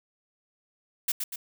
blue noise with echo, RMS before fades -26 dBFS, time 1.08-1.12 s, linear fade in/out 5 ms, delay 120 ms, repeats 2, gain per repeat -5 dB, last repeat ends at 1.36 s, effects none

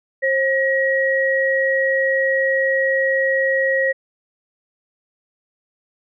sine tone pair together, 534.1 / 1902 Hz, C5 / A#6, +36 / +34 cents, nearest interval octave + minor seventh, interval 2198 cents, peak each -18 dBFS, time 0.22-3.93 s, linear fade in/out 20 ms, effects none

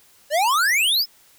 square exponential sweep, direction up, 560 to 5380 Hz, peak -17 dBFS, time 0.3-1.06 s, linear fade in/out 50 ms, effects white hiss -54 dBFS RMS until 1.38 s

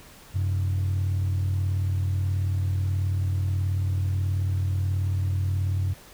sine tone pair together, 93.7 / 132.17 Hz, F#2 / C3, +22 / +18 cents, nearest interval tritone, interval 596 cents, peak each -21 / -30 dBFS, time 0.34-5.94 s, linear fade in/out 20 ms, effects tanh soft clip ceiling -19 dBFS + pink hiss -49 dBFS RMS until 6.13 s

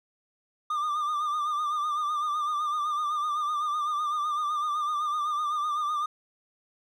triangle tone with vibrato, 1200 Hz, D6, 37 cents sharp, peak -24 dBFS, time 0.7-6.06 s, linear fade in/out 5 ms, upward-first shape triangle, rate 7.9 Hz, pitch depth 66 cents each way, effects none

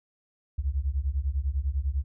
sine beating tone pair, 64 / 74 Hz, C2 / D2, -38 / +14 cents, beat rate 10 Hz, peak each -28 dBFS, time 0.58-2.04 s, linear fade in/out 10 ms, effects none

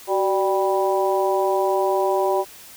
harmonic tone with a mistuned harmonic, 196 Hz, G3, in tune, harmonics 2 / 3 / 4 / 5, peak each -21 / -23 / -24 / -25 dBFS, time 0.07-2.45 s, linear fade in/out 50 ms, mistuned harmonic 2, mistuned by -64 cents, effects white hiss -43 dBFS RMS until 2.76 s

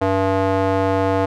square tone with band-pass filter, 96.2 Hz, G2, 32 cents flat, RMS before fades -18 dBFS, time 0.01-1.26 s, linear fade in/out 10 ms, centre 650 Hz, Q 1.3, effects none

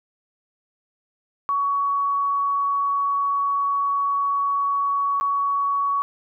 sine tone with dropouts, 1123 Hz, C#6, 22 cents sharp, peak -19 dBFS, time 1.49-6.02 s, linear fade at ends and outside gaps 0 ms, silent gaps 5.2-5.21 s, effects none

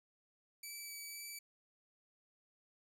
10% pulse tone with vibrato, 2300 Hz, D7, 37 cents flat, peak -37 dBFS, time 0.63-1.39 s, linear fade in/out 5 ms, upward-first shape sine, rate 2 Hz, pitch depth 10 cents each way, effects none

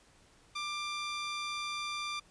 15% pulse tone, 1186 Hz, D6, 17 cents sharp, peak -29 dBFS, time 0.55-2.2 s, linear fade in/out 10 ms, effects pink hiss -63 dBFS RMS until 2.3 s + resampled to 22050 Hz

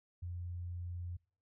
sine tone, 87.8 Hz, F2, 10 cents sharp, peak -39 dBFS, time 0.22-1.17 s, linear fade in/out 10 ms, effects noise-tail reverb RT60 0.5 s tail -26 dB re dry

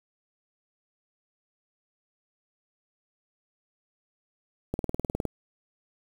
click train, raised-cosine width 2 ms, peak -15 dBFS, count 11, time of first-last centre 4.74-5.253 s, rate 19.5 Hz, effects 7-bit

